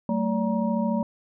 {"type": "tone cluster", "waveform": "sine", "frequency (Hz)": [190.8, 224.6, 575, 945], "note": ["G3", "A3", "D5", "A#5"], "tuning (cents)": [-47, 36, -37, 23], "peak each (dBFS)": [-28, -24, -30, -32], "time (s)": [0.09, 1.03], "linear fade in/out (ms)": 2, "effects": []}